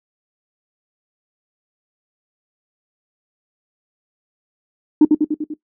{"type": "tone with echo", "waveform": "sine", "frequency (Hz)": 303.2, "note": "D#4", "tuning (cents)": -45, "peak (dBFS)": -3, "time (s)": [5.01, 5.05], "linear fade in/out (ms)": 5, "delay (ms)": 98, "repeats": 5, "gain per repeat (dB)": -4, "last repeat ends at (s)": 5.54, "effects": ["noise-tail reverb RT60 0.1 s tail -18 dB re dry", "tanh soft clip ceiling -3 dBFS"]}